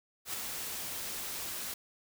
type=noise with ADSR envelope; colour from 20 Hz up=white; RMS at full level=-35 dBFS; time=0.25-1.74 s; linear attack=88 ms; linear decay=3 ms; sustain=-4 dB; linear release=4 ms; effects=none